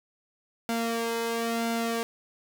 sawtooth tone with flanger, 230.5 Hz, A#3, 19 cents flat, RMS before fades -29 dBFS, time 0.69-2.03 s, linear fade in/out 0 ms, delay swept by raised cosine 1.4 to 1.99 ms, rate 1 Hz, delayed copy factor +0.75, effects none

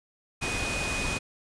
sine tone in noise, 2489 Hz, D#7, in tune, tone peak -32 dBFS, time 0.41-1.19 s, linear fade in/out 20 ms, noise pink, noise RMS -31 dBFS, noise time 0.41-1.19 s, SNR -4 dB, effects resampled to 22050 Hz

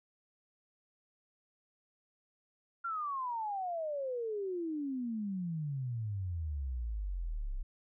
sine exponential sweep, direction down, 1396.9 to 30.87 Hz, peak -34 dBFS, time 2.84-7.63 s, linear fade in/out 10 ms, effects none

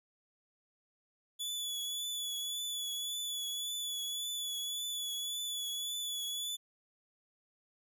sawtooth tone with vibrato, 3431 Hz, A7, 44 cents flat, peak -33 dBFS, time 1.39-6.57 s, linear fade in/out 20 ms, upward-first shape triangle, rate 1.8 Hz, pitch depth 34 cents each way, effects none

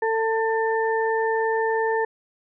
harmonic tone, 447.1 Hz, A4, 28 cents sharp, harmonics 1 / 2 / 4, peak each -22 / -25 / -28 dBFS, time 0.02-2.05 s, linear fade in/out 5 ms, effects none

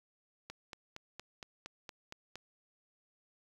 click train, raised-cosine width 0.2 ms, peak -27 dBFS, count 9, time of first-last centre 0.5-2.356 s, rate 4.31 Hz, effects 9-bit

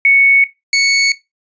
sine / 25% pulse tone pair in turn, 2217 / 2217 Hz, C#7 / C#7, 0 / 0 cents, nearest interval unison, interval 0 cents, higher neither, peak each -6 dBFS, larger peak neither, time 0.05-0.44 / 0.73-1.12 s, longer neither, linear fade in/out 2 ms, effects noise-tail reverb RT60 0.2 s tail -17 dB re dry + resampled to 16000 Hz

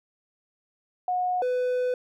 sine / triangle tone pair in turn, 727 / 500.1 Hz, F#5 / B4, -31 / +22 cents, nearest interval tritone, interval 647 cents, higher first, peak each -23 / -21 dBFS, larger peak second, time 1.08-1.42 / 1.42-1.94 s, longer second, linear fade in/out 2 ms, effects none

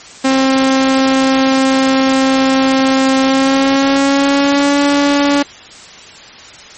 sawtooth tone with pitch glide, 266 to 285.1 Hz, C4 to C#4, +29 to +49 cents, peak -5 dBFS, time 0.24-5.43 s, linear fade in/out 10 ms, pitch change +120 cents, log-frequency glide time 3.2-4.79 s, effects white hiss -35 dBFS RMS until 6.77 s + MP3 32 kbps

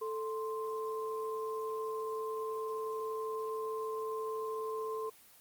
sine tone pair together, 440 / 1046.5 Hz, A4 / C6, 0 / 0 cents, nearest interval octave + minor third, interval 1500 cents, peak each -36 / -40 dBFS, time 0.01-5.1 s, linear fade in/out 10 ms, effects white hiss -59 dBFS RMS until 5.4 s + Opus 24 kbps

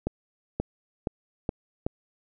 accelerating click train, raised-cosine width 2 ms, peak -13 dBFS, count 5, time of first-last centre 0.07-1.865 s, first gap 530 ms, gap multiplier 0.89, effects none

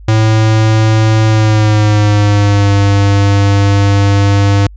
square tone with pitch glide, 109.8 to 100.11 Hz, A2 to G2, -3 to +37 cents, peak -7 dBFS, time 0.08-4.67 s, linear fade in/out 5 ms, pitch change -160 cents, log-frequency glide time 1.26-2.73 s, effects added 50 Hz sine -30 dBFS peak until 4.76 s + resampled to 16000 Hz

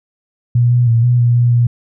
sine tone with pitch steps, 120.6 / 122.2 / 115.7 / 122.5 / 119.9 / 120.7 / 119.9 Hz, B2 / B2 / A#2 / B2 / A#2 / B2 / A#2, -41 / -18 / -13 / -14 / +49 / -39 / +49 cents, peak -8 dBFS, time 0.55-1.67 s, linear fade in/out 5 ms, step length 160 ms, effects none

